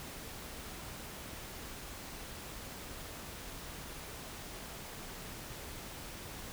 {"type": "silence", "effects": ["pink hiss -46 dBFS RMS until 6.52 s"]}